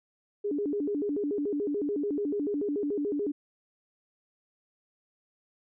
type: tone with vibrato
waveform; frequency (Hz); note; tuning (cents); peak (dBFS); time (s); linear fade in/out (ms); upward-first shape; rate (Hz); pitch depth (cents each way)
sine; 345.3; F4; -20; -27; 0.44-3.32; 10; square; 6.9; 300
effects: none